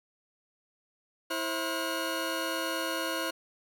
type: tone cluster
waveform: 20% pulse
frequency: 328 / 532 / 1435 Hz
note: E4 / C5 / F6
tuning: -9 / +29 / +47 cents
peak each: -30 dBFS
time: 1.3-3.31 s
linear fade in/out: 10 ms
effects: none